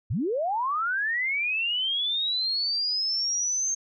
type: linear sweep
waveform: sine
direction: up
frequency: 78.7 to 6400 Hz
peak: -24 dBFS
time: 0.1-3.75 s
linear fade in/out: 10 ms
effects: none